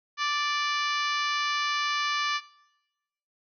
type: harmonic tone with a mistuned harmonic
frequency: 586 Hz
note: D5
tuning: 4 cents flat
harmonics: 2 / 3 / 4 / 5 / 6 / 7 / 8 / 9 / 10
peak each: -28 / -32 / -34 / -36 / -38 / -39 / -40 / -41 / -42 dBFS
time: 0.17-2.41 s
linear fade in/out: 50 ms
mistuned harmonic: 10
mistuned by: +51 cents
effects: noise-tail reverb RT60 1.0 s tail -21 dB re dry